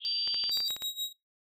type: band-pass noise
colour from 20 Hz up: pink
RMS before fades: -40 dBFS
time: 0-0.52 s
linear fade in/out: 50 ms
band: 3000 to 3400 Hz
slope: 96 dB/octave
type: tone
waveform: sine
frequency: 4686 Hz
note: D8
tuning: 5 cents flat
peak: -29 dBFS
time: 0.05-0.68 s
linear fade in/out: 0 ms
type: clicks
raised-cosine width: 0.2 ms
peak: -24 dBFS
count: 9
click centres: 0.276 / 0.344 / 0.439 / 0.495 / 0.573 / 0.604 / 0.706 / 0.765 / 0.822 s
type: tone with tremolo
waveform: 40% pulse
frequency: 3818 Hz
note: A#7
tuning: 41 cents sharp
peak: -29 dBFS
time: 0.51-1.13 s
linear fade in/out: 10 ms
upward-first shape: sine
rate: 6.3 Hz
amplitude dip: 85%
effects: noise-tail reverb RT60 0.2 s tail -25 dB re dry